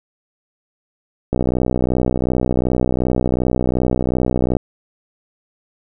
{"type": "click train", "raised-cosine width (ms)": 2, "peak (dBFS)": -4, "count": 204, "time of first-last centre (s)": [1.33, 4.568], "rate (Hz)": 62.7, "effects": []}